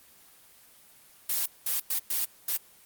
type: noise bursts at uneven times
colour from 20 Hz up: blue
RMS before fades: -28 dBFS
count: 5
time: 1.29-1.46 / 1.66-1.8 / 1.9-1.99 / 2.1-2.25 / 2.48-2.57 s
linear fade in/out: 5 ms
effects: white hiss -56 dBFS RMS until 2.85 s + Opus 24 kbps